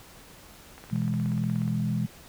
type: click train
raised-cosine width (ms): 0.5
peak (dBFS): -30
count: 16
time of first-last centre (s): 0.78-1.678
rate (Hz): 16.7
type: chord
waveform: sine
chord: E major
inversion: second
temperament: equal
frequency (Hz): 123.47 / 164.81 / 207.7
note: B2 / E3 / G#3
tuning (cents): 0 / 0 / 0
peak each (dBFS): -29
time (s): 0.91-2.07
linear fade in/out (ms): 20
effects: pink hiss -50 dBFS RMS until 2.28 s